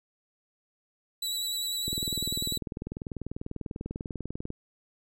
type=tone with vibrato; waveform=sawtooth; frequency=3918 Hz; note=B7; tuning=15 cents flat; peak=-27 dBFS; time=1.22-2.58 s; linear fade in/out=5 ms; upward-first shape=square; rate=10 Hz; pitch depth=20 cents each way
type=click train; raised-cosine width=3 ms; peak=-22 dBFS; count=54; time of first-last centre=1.88-4.504 s; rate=20.2 Hz
effects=none